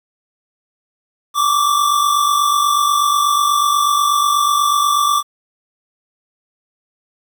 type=tone pair together; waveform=square; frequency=1126.5 / 1174.7 Hz; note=C#6 / D6; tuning=+28 / 0 cents; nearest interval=minor second; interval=72 cents; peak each=-20 / -14 dBFS; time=1.34-5.23 s; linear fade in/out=50 ms; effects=8-bit